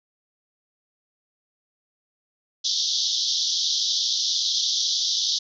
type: band-pass noise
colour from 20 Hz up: pink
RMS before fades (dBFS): -24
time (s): 2.64-5.39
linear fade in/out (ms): 10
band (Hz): 3300 to 6100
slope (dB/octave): 96
effects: none